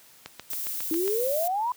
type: click train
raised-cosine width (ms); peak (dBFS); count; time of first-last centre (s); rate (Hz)
0.2; -19; 7; 0.26-1.079; 7.33
type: noise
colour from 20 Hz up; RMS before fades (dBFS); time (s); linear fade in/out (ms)
violet; -32; 0.5-1.48; 5
type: exponential sweep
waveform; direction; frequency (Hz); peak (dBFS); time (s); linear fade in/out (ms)
sine; up; 311.1 to 1016; -24; 0.91-1.72; 2
effects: white hiss -54 dBFS RMS until 1.76 s + high-pass 60 Hz 12 dB/octave